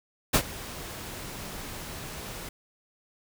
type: noise with ADSR envelope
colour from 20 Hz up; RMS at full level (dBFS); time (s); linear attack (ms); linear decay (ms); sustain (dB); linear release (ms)
pink; -19; 0.33-2.49; 17; 71; -20; 4
effects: none